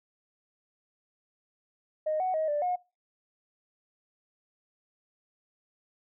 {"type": "tone with pitch steps", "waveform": "sine", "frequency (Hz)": [619, 743, 630, 589, 721], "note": ["D#5", "F#5", "D#5", "D5", "F#5"], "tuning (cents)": [-9, 7, 21, 5, -45], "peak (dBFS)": -25, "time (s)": [2.06, 2.76], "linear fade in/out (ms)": 10, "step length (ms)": 140, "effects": ["noise-tail reverb RT60 0.3 s tail -25 dB re dry", "tanh soft clip ceiling -21 dBFS"]}